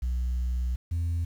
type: tone pair in turn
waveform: sine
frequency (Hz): 61.9 / 84.36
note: B1 / E2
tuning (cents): +5 / +41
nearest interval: perfect fourth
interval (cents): 536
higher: second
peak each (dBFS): -23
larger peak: neither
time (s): 0.02-0.76 / 0.91-1.25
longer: first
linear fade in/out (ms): 10
effects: tanh soft clip ceiling -24 dBFS + 9-bit

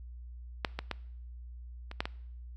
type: clicks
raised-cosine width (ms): 0.3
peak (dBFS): -12 / -18 / -17 / -26 / -14 / -19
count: 6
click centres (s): 0.648 / 0.79 / 0.913 / 1.914 / 2.005 / 2.055
effects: noise-tail reverb RT60 0.7 s tail -22 dB re dry + added 60 Hz sine -43 dBFS peak until 2.56 s

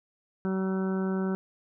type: harmonic tone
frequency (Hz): 189.8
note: F#3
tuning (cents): +44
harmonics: 1 / 2 / 3 / 4 / 5 / 6 / 7 / 8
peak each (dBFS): -27 / -32 / -42 / -45 / -44 / -51 / -43 / -45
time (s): 0.45-1.35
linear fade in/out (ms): 0
effects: none

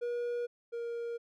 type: tone pair in turn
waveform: triangle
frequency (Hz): 480 / 469.3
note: B4 / A#4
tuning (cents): -49 / +12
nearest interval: unison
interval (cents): 39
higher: first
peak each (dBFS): -30 / -33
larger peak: first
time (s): 0.01-0.47 / 0.72-1.18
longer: neither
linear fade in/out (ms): 20
effects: none

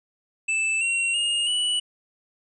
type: tone with pitch steps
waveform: square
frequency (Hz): 2637 / 2738 / 2843 / 2951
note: E7 / F7 / F7 / F#7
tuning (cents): 0 / -35 / +30 / -5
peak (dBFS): -22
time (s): 0.48-1.8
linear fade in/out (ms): 10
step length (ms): 330
effects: resampled to 24000 Hz

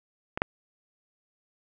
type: clicks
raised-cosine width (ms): 0.5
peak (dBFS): -15 / -7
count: 2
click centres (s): 0.375 / 0.419
effects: none

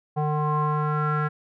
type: tone with low-pass filter sweep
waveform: square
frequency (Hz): 150.9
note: D3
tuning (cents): +47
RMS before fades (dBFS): -24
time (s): 0.16-1.29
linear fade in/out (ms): 20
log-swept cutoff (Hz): 860 to 1500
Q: 7.1
effects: none

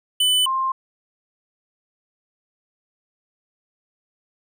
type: tone pair in turn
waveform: square / sine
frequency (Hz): 3000 / 1055.8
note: F#7 / C6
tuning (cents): +23 / +15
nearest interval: octave + tritone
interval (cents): 1808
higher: first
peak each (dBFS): -16 / -19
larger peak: first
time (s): 0.2-0.46 / 0.46-0.72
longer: neither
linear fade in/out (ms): 5
effects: none

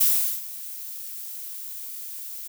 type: noise with ADSR envelope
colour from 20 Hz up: violet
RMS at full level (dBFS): -18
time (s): 0-2.48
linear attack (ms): 12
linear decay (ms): 400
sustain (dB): -18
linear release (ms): 12
effects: none

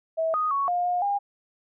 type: tone with pitch steps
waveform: sine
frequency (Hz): 648 / 1243 / 1112 / 709 / 714 / 807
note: E5 / D#6 / C#6 / F5 / F5 / G#5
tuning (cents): -30 / -2 / +5 / +26 / +38 / -50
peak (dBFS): -22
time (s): 0.17-1.19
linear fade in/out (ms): 20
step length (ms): 170
effects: none

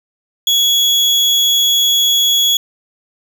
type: tone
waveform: 35% pulse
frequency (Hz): 3359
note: G#7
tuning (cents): +19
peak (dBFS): -8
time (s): 0.47-2.57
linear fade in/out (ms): 2
effects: none

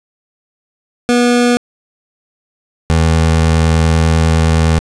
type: tone pair in turn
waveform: 25% pulse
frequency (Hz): 242.5 / 80.92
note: B3 / E2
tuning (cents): -31 / -32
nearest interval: octave + perfect fifth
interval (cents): 1901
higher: first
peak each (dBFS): -5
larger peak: neither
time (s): 1.09-1.57 / 2.9-4.79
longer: second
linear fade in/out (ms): 0
effects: resampled to 22050 Hz + 7-bit

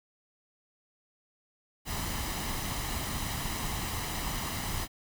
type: noise with comb filter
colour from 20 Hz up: pink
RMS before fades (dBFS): -34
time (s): 1.85-4.88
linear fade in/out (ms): 50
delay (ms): 1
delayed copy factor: +0.5
effects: none

